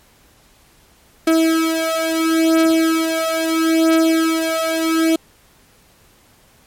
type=beating tone pair; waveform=35% pulse; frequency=323.8 / 324.55 Hz; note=E4 / E4; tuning=-31 / -27 cents; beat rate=0.75 Hz; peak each=-15 dBFS; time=1.27-5.16 s; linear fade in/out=5 ms; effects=pink hiss -52 dBFS RMS until 6.66 s + MP3 64 kbps